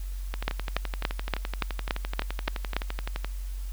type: two click trains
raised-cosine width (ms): 0.3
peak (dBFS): -9 / -16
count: 9 / 35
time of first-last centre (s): 0.48-2.766 / 0.34-3.246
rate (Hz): 3.5 / 11.7
effects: added 46 Hz sine -31 dBFS peak until 3.72 s + white hiss -52 dBFS RMS until 3.72 s